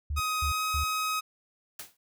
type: tone bursts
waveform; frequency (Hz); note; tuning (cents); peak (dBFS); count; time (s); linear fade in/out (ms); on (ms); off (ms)
sine; 73.42; D2; 0; -28; 3; 0.1-0.84; 5; 100; 220
type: tone with pitch glide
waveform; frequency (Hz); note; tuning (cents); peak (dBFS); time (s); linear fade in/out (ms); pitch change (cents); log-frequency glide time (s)
sawtooth; 1257 to 1265.7; D#6 to D#6; +17 to +29; -24; 0.16-1.21; 20; +12; 0.51-0.62
type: noise with exponential decay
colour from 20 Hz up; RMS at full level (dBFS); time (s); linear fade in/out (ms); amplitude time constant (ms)
white; -36; 1.79-1.97; 5; 38
effects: none